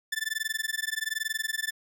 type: tone with amplitude modulation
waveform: sawtooth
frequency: 1760 Hz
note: A6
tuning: in tune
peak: -22 dBFS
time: 0.12-1.71 s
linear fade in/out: 5 ms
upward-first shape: sine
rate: 21.2 Hz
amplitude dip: 100%
effects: none